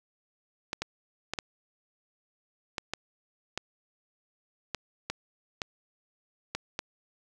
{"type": "clicks", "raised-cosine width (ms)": 0.2, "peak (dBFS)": -14, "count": 12, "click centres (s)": [0.731, 0.82, 1.336, 1.388, 2.782, 2.936, 3.576, 4.747, 5.1, 5.618, 6.55, 6.791], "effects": []}